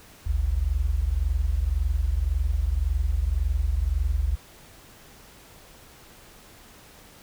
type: tone pair together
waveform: sine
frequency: 51.58 / 73.42 Hz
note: G#1 / D2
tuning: -11 / 0 cents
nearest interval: tritone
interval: 611 cents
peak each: -24 dBFS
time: 0.26-4.36 s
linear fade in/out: 10 ms
effects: pink hiss -50 dBFS RMS until 7.22 s